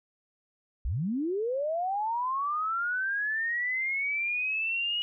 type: linear sweep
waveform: sine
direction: up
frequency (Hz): 45.73 to 2910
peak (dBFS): -27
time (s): 0.85-5.02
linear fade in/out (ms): 0
effects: none